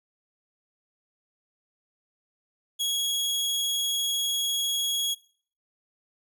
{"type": "tone with vibrato", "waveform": "sawtooth", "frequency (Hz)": 3322, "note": "G#7", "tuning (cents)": 0, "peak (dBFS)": -22, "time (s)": [2.79, 5.15], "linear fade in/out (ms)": 20, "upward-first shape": "sine", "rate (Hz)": 20, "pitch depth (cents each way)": 10, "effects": ["noise-tail reverb RT60 0.5 s tail -23 dB re dry"]}